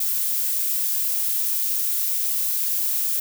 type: noise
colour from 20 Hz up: violet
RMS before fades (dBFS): -23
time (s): 0-3.2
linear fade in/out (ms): 5
effects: none